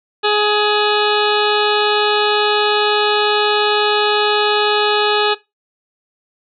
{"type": "harmonic tone with a mistuned harmonic", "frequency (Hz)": 418.9, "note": "G#4", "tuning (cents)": 15, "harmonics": [1, 2, 3, 4, 6, 7, 8, 9, 10], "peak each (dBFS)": [-16, -19, -21, -22, -24, -24, -25, -26, -26], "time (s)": [0.23, 5.35], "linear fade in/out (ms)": 20, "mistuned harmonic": 8, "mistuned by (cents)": 46, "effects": ["noise-tail reverb RT60 0.2 s tail -18 dB re dry"]}